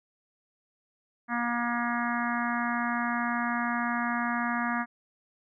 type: harmonic tone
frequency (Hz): 238.3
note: A#3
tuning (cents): +38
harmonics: 1 / 3 / 4 / 5 / 6 / 7 / 8 / 9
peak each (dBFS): -31 / -35 / -36 / -34 / -37 / -34 / -39 / -42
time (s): 1.28-4.86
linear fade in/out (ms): 50
effects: none